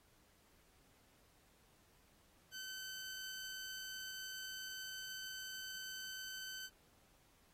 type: tone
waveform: 15% pulse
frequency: 1530 Hz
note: G6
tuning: 42 cents flat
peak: -39 dBFS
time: 2.51-6.7 s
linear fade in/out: 50 ms
effects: pink hiss -71 dBFS RMS until 7.53 s + AAC 48 kbps